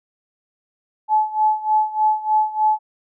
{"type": "tone with tremolo", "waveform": "sine", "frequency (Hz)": 860, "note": "A5", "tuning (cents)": -40, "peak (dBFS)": -12, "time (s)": [1.08, 2.79], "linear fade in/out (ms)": 50, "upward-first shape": "sine", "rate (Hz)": 3.3, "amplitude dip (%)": 85, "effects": []}